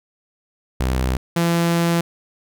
sawtooth tone pair in turn, 64 / 169.48 Hz, C2 / E3, -38 / +48 cents, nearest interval octave + perfect fourth, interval 1686 cents, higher second, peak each -14 / -12 dBFS, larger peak second, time 0.8-1.17 / 1.36-2.01 s, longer second, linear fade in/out 5 ms, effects none

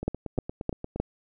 two click trains, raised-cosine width 2 ms, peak -20 / -12 dBFS, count 9 / 4, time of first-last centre 0.03-0.96 / 0.08-1 s, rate 8.6 / 3.26 Hz, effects none

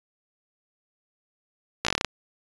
slowing click train, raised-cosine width 0.2 ms, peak -5 dBFS, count 9, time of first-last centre 1.85-2.047 s, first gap 16 ms, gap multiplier 1.12, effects resampled to 22050 Hz

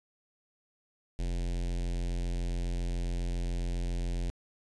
square tone with notch filter, 43.65 Hz, F1, in tune, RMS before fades -32 dBFS, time 1.19-4.3 s, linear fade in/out 0 ms, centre 1200 Hz, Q 0.72, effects resampled to 22050 Hz

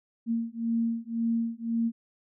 sine beating tone pair, 229.2 / 231.1 Hz, A#3 / A#3, -29 / -15 cents, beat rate 1.9 Hz, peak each -29 dBFS, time 0.26-1.92 s, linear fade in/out 50 ms, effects none

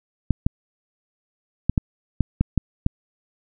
clicks, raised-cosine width 5 ms, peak -5 dBFS, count 8, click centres 0.307 / 0.465 / 1.696 / 1.778 / 2.207 / 2.41 / 2.577 / 2.864 s, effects none

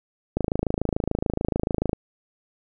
click train, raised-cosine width 2 ms, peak -9 dBFS, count 43, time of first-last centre 0.37-1.931 s, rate 26.9 Hz, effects none

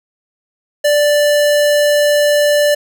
square tone, 587.3 Hz, D5, in tune, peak -10 dBFS, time 0.84-2.75 s, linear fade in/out 10 ms, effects none

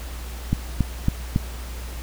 click train, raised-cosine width 5 ms, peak -6 dBFS, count 4, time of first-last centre 0.53-1.361 s, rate 3.61 Hz, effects added 60 Hz sine -31 dBFS peak until 2.02 s + pink hiss -40 dBFS RMS until 2.02 s

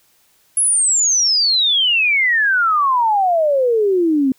sine exponential sweep, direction down, 10920 to 256.5 Hz, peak -12 dBFS, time 0.57-4.32 s, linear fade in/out 2 ms, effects white hiss -57 dBFS RMS until 4.38 s

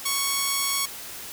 5% pulse tone, 1108.7 Hz, C#6, in tune, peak -11 dBFS, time 0.05-0.86 s, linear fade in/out 10 ms, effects white hiss -38 dBFS RMS until 1.32 s

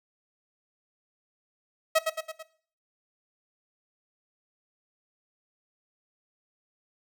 sawtooth tone with echo, 640 Hz, D#5, 49 cents sharp, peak -15 dBFS, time 1.95-1.99 s, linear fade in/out 10 ms, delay 110 ms, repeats 4, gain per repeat -5 dB, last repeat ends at 2.43 s, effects noise-tail reverb RT60 0.5 s tail -17 dB re dry

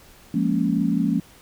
sine chord, Bb minor seventh, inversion second, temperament equal, 174.61 / 207.7 / 233.1 / 277.2 Hz, F3 / Ab3 / Bb3 / Db4, 0 / 0 / 0 / 0 cents, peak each -24 dBFS, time 0.34-1.2 s, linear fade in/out 5 ms, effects pink hiss -50 dBFS RMS until 1.41 s

